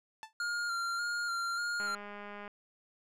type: tone with exponential decay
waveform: sawtooth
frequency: 880 Hz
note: A5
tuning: in tune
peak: -35 dBFS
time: 0.23-0.33 s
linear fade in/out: 0 ms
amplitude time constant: 21 ms
type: tone with vibrato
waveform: square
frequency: 1400 Hz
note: F6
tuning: 4 cents sharp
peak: -33 dBFS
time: 0.4-1.95 s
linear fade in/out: 2 ms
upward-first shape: square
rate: 1.7 Hz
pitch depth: 22 cents each way
type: click train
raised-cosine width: 0.5 ms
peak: -31 dBFS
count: 140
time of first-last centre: 1.8-2.478 s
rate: 205 Hz
effects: low-pass 8000 Hz 12 dB/octave